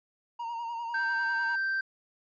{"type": "tone with vibrato", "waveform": "triangle", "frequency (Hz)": 932, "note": "A#5", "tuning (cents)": -1, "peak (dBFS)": -31, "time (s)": [0.39, 1.56], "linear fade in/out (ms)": 10, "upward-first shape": "sine", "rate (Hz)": 10, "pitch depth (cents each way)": 40}
{"type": "tone", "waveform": "triangle", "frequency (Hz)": 1565, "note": "G6", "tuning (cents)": -3, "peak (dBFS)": -25, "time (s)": [0.94, 1.81], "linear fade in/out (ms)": 5}
{"effects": ["tanh soft clip ceiling -19 dBFS", "resampled to 16000 Hz"]}